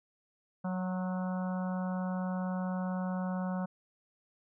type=harmonic tone with a mistuned harmonic; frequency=184.4 Hz; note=F#3; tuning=6 cents flat; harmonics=1 / 3 / 4 / 5 / 6 / 7 / 8; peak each=-32 / -42 / -44 / -46 / -48 / -49 / -50 dBFS; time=0.64-3.66 s; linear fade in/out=10 ms; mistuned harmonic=6; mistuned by=-28 cents; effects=none